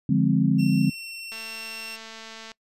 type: chord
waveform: sine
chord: D half-diminished seventh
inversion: none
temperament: equal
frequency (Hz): 146.83 / 174.61 / 207.7 / 261.6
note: D3 / F3 / Ab3 / C4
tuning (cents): 0 / 0 / 0 / 0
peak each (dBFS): -23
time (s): 0.09-0.9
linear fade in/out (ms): 5
type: tone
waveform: 25% pulse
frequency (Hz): 2712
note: E7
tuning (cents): +49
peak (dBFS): -31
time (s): 0.58-1.97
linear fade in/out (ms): 20
type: click train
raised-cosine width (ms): 0.2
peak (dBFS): -24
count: 268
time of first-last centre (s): 1.32-2.517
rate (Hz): 223
effects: noise-tail reverb RT60 0.1 s tail -23 dB re dry + resampled to 32000 Hz